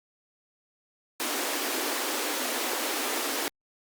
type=high-pass noise; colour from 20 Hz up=pink; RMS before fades=-30 dBFS; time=1.2-3.48 s; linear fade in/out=0 ms; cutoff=250 Hz; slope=96 dB/octave; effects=Opus 48 kbps